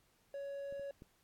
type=tone; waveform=triangle; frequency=559 Hz; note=C#5; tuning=14 cents sharp; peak=-39 dBFS; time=0.34-0.91 s; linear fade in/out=2 ms
type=clicks; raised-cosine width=3 ms; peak=-44 / -45 / -39 dBFS; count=3; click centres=0.725 / 0.796 / 1.021 s
effects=pink hiss -73 dBFS RMS until 1.23 s + AAC 64 kbps